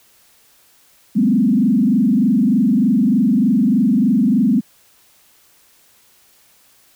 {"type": "tone with frequency modulation", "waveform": "sine", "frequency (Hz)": 228.6, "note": "A#3", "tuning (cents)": -34, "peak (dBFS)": -11, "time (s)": [1.15, 4.61], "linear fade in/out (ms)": 20, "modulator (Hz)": 23.3, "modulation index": 1.7, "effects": ["white hiss -53 dBFS RMS until 6.95 s"]}